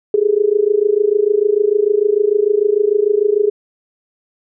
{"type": "tone with amplitude modulation", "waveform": "sine", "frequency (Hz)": 415.3, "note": "G#4", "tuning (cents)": 0, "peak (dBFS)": -7, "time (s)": [0.14, 3.5], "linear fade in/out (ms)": 2, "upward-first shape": "sine", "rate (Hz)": 26.7, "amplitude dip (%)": 90, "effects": []}